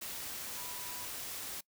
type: tone in noise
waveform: sine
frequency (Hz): 981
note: B5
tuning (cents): -12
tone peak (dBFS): -51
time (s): 0.56-1.06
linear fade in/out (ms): 10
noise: white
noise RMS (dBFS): -42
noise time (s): 0.01-1.61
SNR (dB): -12
effects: noise-tail reverb RT60 0.1 s tail -23 dB re dry